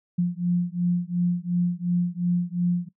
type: beating tone pair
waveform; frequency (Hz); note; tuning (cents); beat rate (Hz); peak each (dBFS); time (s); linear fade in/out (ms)
sine; 174.61 / 177.41; F3 / F3; 0 / +28; 2.8; -24; 0.18-2.89; 10
effects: noise-tail reverb RT60 0.1 s tail -18 dB re dry